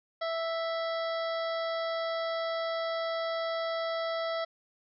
harmonic tone, 659.3 Hz, E5, in tune, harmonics 1 / 2 / 3 / 5 / 6 / 7 / 8, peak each -31 / -37 / -41 / -45 / -47 / -48 / -49 dBFS, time 0.21-4.45 s, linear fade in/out 10 ms, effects none

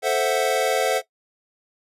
square chord, F# half-diminished seventh, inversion first, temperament equal, 440 / 523.3 / 659.3 / 740 Hz, A4 / C5 / E5 / F#5, 0 / 0 / 0 / 0 cents, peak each -25 dBFS, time 0.02-1.02 s, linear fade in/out 50 ms, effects noise-tail reverb RT60 0.1 s tail -17 dB re dry + resampled to 32000 Hz

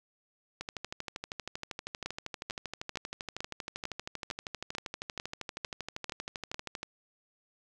two click trains, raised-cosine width 0.2 ms, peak -20 / -18 dBFS, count 80 / 11, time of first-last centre 0.61-6.83 / 2.06-6.544 s, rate 12.7 / 2.23 Hz, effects none

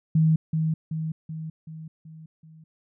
sine tone with echo, 158.9 Hz, D#3, 37 cents sharp, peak -16 dBFS, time 0.15-0.36 s, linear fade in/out 5 ms, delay 380 ms, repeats 6, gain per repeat -5 dB, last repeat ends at 2.64 s, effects none

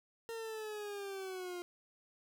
40% pulse linear sweep, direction down, 460.2 to 350 Hz, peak -40 dBFS, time 0.29-1.62 s, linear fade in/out 0 ms, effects none

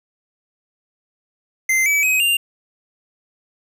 square tone with pitch steps, 2078 / 2292 / 2529 / 2790 Hz, C7 / D7 / D#7 / F7, -12 / -43 / +28 / -2 cents, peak -15 dBFS, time 1.69-2.37 s, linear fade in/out 5 ms, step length 170 ms, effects none

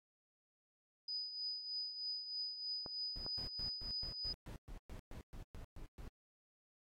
sine tone with tremolo, 4978 Hz, D#8, in tune, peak -38 dBFS, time 1.08-4.33 s, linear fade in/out 5 ms, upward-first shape triangle, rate 3.2 Hz, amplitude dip 65%
clicks, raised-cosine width 1 ms, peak -33 dBFS, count 2, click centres 2.862 / 3.264 s
brown noise bursts, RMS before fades -49 dBFS, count 14, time 3.16-6.078 s, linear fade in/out 0 ms, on 97 ms, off 120 ms
effects AAC 48 kbps

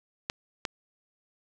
clicks, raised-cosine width 0.2 ms, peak -12 dBFS, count 2, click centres 0.299 / 0.652 s, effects none

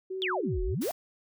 sine tone with vibrato, 373.6 Hz, F#4, 17 cents sharp, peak -32 dBFS, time 0.1-0.75 s, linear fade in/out 10 ms, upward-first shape triangle, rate 3.6 Hz, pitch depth 30 cents each way
sine exponential two-way sweep, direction down then up, 3690 to 34.97 to 745 Hz, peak -28 dBFS, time 0.22-0.91 s, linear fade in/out 0 ms, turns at 0.63 s
white noise, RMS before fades -40 dBFS, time 0.81-0.92 s, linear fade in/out 10 ms
effects none

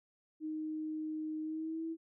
sine tone with pitch glide, 311.1 to 326 Hz, D#4 to E4, 0 to -19 cents, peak -36 dBFS, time 0.4-1.97 s, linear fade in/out 50 ms, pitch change +81 cents, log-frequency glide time 1.42-1.85 s, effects none

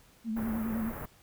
sine tone with vibrato, 223.1 Hz, A3, 24 cents sharp, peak -30 dBFS, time 0.24-0.93 s, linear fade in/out 50 ms, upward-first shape triangle, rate 9.7 Hz, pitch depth 69 cents each way
pink band-stop noise, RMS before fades -40 dBFS, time 0.36-1.06 s, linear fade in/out 10 ms, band 1800 to 13000 Hz, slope 24 dB/octave
effects pink hiss -61 dBFS RMS until 1.22 s

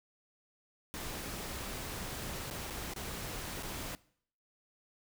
pink noise with dropouts, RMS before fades -41 dBFS, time 0.94-3.95 s, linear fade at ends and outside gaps 0 ms, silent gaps 2.501-2.51 / 2.701-2.706 / 2.936-2.962 / 3.626-3.632 s, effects noise-tail reverb RT60 0.6 s tail -21 dB re dry

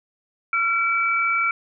sine tone pair together, 1366.1 / 2303 Hz, F6 / D7, -39 / -34 cents, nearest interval major sixth, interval 905 cents, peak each -21 dBFS, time 0.53-1.51 s, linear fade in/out 2 ms, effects none

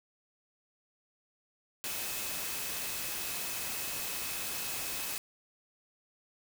sine tone in noise, 2569 Hz, E7, 45 cents flat, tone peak -47 dBFS, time 1.84-5.18 s, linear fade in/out 0 ms, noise white, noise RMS -37 dBFS, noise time 1.84-5.18 s, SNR -13 dB, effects none

